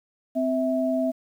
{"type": "tone pair together", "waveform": "sine", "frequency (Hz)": [258.8, 652.1], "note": ["C4", "E5"], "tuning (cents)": [-19, -19], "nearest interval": "octave + major third", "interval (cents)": 1600, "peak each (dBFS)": -24, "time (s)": [0.35, 1.12], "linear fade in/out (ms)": 20, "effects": ["9-bit"]}